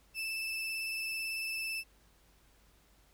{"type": "tone with vibrato", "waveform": "35% pulse", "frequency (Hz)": 2637, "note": "E7", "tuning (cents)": 0, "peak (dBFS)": -33, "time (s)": [0.14, 1.84], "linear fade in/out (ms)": 50, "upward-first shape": "square", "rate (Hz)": 18, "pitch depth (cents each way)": 11, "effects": ["added 50 Hz sine -66 dBFS peak until 3.13 s", "pink hiss -67 dBFS RMS until 3.13 s"]}